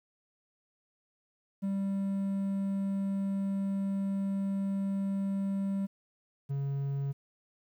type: tone pair in turn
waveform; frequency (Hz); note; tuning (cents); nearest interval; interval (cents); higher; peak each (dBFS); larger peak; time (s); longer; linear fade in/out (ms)
triangle; 196 / 139.03; G3 / C#3; 0 / +5; tritone; 595; first; -27 / -28; first; 1.62-5.87 / 6.49-7.13; first; 20
effects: 11-bit